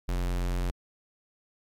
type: tone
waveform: square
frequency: 44.45 Hz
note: F1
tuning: 31 cents sharp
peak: -27 dBFS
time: 0.08-0.71 s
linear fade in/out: 10 ms
effects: MP3 96 kbps